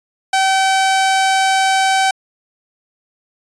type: tone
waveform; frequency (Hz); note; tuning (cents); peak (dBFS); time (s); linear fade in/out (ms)
sawtooth; 768; G5; -36; -8; 0.33-2.11; 5
effects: resampled to 22050 Hz